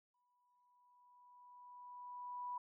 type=tone with exponential growth; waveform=sine; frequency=984 Hz; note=B5; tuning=7 cents flat; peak=-40 dBFS; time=0.14-2.58 s; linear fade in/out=5 ms; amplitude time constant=530 ms; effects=none